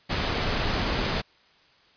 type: noise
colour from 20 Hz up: pink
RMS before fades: -26 dBFS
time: 0.09-1.22 s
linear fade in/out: 20 ms
effects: white hiss -59 dBFS RMS until 1.96 s + resampled to 11025 Hz